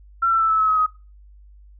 sine tone with pitch steps, 1355 / 1338.7 / 1322.5 / 1306.6 / 1290.8 / 1275.3 / 1259.9 Hz, E6 / E6 / E6 / E6 / E6 / D#6 / D#6, +47 / +26 / +5 / -16 / -37 / +42 / +21 cents, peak -15 dBFS, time 0.22-0.864 s, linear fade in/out 10 ms, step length 92 ms, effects noise-tail reverb RT60 0.3 s tail -19 dB re dry + added 50 Hz sine -44 dBFS peak until 1.79 s

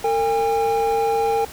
triangle tone pair together, 454 / 809 Hz, A#4 / G#5, -46 / -46 cents, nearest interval minor seventh, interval 1000 cents, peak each -18 dBFS, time 0.04-1.45 s, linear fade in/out 5 ms, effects pink hiss -38 dBFS RMS until 1.52 s

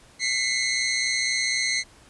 20% pulse tone pair together, 2021 / 2145 Hz, B6 / C7, +39 / +42 cents, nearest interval minor second, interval 103 cents, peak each -20 dBFS, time 0.19-1.84 s, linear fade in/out 50 ms, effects pink hiss -53 dBFS RMS until 2.09 s + resampled to 24000 Hz

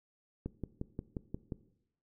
click train, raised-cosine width 3 ms, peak -24 dBFS, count 7, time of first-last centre 0.46-1.522 s, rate 5.65 Hz, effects noise-tail reverb RT60 0.8 s tail -18 dB re dry

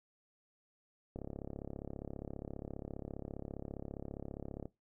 click train, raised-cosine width 2 ms, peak -29 dBFS, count 123, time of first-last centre 1.16-4.656 s, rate 34.9 Hz, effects noise-tail reverb RT60 0.2 s tail -19 dB re dry

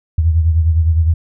sine beating tone pair, 80.7 / 90.5 Hz, E2 / F#2, -36 / -38 cents, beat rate 9.8 Hz, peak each -10 / -19 dBFS, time 0.18-1.14 s, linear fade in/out 5 ms, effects none

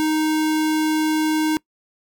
square tone, 311.1 Hz, D#4, in tune, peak -18 dBFS, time 0-1.57 s, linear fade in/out 0 ms, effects noise-tail reverb RT60 0.1 s tail -23 dB re dry

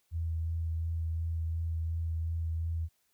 sine tone with vibrato, 82 Hz, E2, 9 cents flat, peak -30 dBFS, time 0.11-2.89 s, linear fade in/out 50 ms, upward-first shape sine, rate 2.8 Hz, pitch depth 16 cents each way, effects white hiss -74 dBFS RMS until 3.13 s

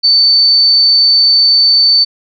sine tone, 4534 Hz, C#8, 38 cents sharp, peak -5 dBFS, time 0.03-2.05 s, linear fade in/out 20 ms, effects none

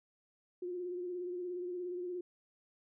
sine tone with vibrato, 357.2 Hz, F4, 39 cents sharp, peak -37 dBFS, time 0.62-2.21 s, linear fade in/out 5 ms, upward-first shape sine, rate 17 Hz, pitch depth 37 cents each way, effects none

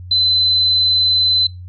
sine tone, 4040 Hz, B7, 39 cents sharp, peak -11 dBFS, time 0.11-1.47 s, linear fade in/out 5 ms, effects noise-tail reverb RT60 0.2 s tail -24 dB re dry + added 90 Hz sine -30 dBFS peak until 1.68 s

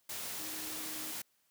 sine tone in noise, 311.1 Hz, D#4, in tune, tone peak -49 dBFS, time 0.39-1.12 s, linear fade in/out 5 ms, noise white, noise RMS -41 dBFS, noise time 0.09-1.22 s, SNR -11 dB, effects white hiss -74 dBFS RMS until 1.5 s + high-pass 80 Hz 12 dB/octave

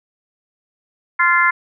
harmonic tone, 347.1 Hz, F4, 11 cents flat, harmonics 3 / 4 / 5 / 6, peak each -17 / -17 / -17 / -17 dBFS, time 1.19-1.51 s, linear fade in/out 10 ms, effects none

